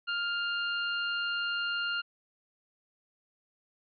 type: tone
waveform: 25% pulse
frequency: 1403 Hz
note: F6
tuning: 8 cents sharp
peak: -26 dBFS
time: 0.07-2.02 s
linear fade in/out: 20 ms
effects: resampled to 11025 Hz

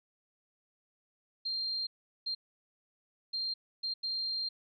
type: tone bursts at uneven times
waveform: sine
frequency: 4186 Hz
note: C8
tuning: in tune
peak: -32 dBFS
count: 5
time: 1.45-1.87 / 2.26-2.35 / 3.33-3.54 / 3.83-3.94 / 4.03-4.49 s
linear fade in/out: 10 ms
effects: none

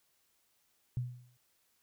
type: tone with exponential decay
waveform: sine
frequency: 123.47 Hz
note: B2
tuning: in tune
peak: -29 dBFS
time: 0.97-1.37 s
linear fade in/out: 0 ms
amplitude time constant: 86 ms
effects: white hiss -74 dBFS RMS until 1.82 s

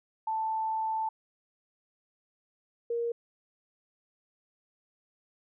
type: tone pair in turn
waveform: sine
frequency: 882 / 469.1 Hz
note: A5 / A#4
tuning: +4 / +11 cents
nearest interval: major seventh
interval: 1093 cents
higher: first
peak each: -28 dBFS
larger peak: neither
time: 0.27-1.09 / 2.9-3.12 s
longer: first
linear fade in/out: 5 ms
effects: none

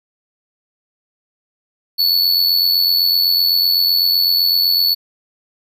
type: tone with amplitude modulation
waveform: square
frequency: 4435 Hz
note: C#8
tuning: in tune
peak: -10 dBFS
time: 1.98-4.95 s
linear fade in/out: 20 ms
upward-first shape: sine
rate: 87.9 Hz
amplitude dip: 55%
effects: none

